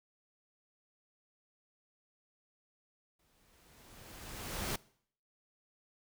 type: noise with exponential growth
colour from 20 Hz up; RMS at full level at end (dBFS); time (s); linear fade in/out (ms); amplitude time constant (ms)
pink; -35; 3.19-4.76; 5; 340
effects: noise-tail reverb RT60 0.6 s tail -22 dB re dry